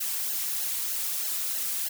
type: noise with flanger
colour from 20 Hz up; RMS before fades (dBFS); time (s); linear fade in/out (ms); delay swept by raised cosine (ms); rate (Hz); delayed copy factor
blue; -30; 0-1.89; 10; 0.83 to 3.93; 3.2; -1
effects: none